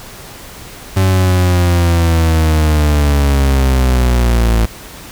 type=linear sweep; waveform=40% pulse; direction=down; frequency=95.7 to 55 Hz; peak=-8 dBFS; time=0.96-4.66 s; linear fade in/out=10 ms; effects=pink hiss -33 dBFS RMS until 5.11 s

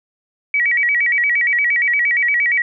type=tone with vibrato; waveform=sine; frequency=2093 Hz; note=C7; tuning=in tune; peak=-13 dBFS; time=0.54-2.62 s; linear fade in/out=2 ms; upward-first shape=square; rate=8.6 Hz; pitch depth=150 cents each way; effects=none

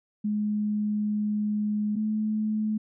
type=tone pair in turn; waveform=sine; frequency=210 / 214.9 Hz; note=G#3 / A3; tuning=+19 / -41 cents; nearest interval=unison; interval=40 cents; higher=second; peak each=-24 dBFS; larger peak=neither; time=0.24-1.96 / 1.96-2.78 s; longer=first; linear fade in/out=10 ms; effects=none

